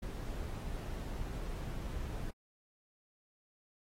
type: noise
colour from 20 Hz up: brown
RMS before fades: -40 dBFS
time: 0.02-2.31 s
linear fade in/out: 10 ms
effects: AAC 48 kbps